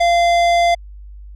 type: tone with tanh clipping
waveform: sine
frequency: 690 Hz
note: F5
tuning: 21 cents flat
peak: -13 dBFS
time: 0-0.75 s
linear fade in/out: 10 ms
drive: 16 dB
effects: added 50 Hz sine -33 dBFS peak until 1.35 s